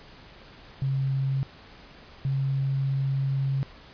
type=tone pair in turn; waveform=sine; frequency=135.1 / 136.04 Hz; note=C#3 / C#3; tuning=-44 / -32 cents; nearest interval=unison; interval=12 cents; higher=second; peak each=-23 dBFS; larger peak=neither; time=0.82-1.43 / 2.25-3.63 s; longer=second; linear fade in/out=0 ms; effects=pink hiss -49 dBFS RMS until 3.93 s + resampled to 11025 Hz